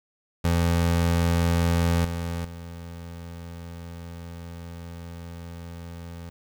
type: tone with level steps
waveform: 25% pulse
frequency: 85 Hz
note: F2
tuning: 46 cents flat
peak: -16 / -24 / -34 dBFS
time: 0.44-6.3 s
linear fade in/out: 10 ms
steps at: 2.05 / 2.45 s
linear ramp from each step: 2 ms
effects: 9-bit